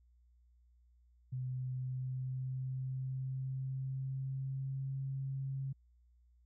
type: tone with pitch glide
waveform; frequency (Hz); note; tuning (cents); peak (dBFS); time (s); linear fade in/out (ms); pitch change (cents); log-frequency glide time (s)
sine; 127.9 to 135.04; C3 to C#3; -39 to -45; -36; 1.32-5.73; 10; +94; 1.51-4.97
effects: added 60 Hz sine -64 dBFS peak until 6.45 s